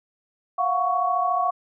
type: tone cluster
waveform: sine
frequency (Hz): 694 / 728 / 1116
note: F5 / F#5 / C#6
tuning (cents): -11 / -28 / +11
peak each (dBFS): -26 / -24 / -23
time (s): 0.58-1.51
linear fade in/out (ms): 10
effects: none